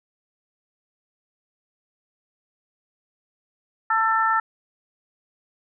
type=harmonic tone; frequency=445.4 Hz; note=A4; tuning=21 cents sharp; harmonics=2 / 3 / 4; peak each=-23 / -20 / -25 dBFS; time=3.9-4.4 s; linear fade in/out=5 ms; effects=none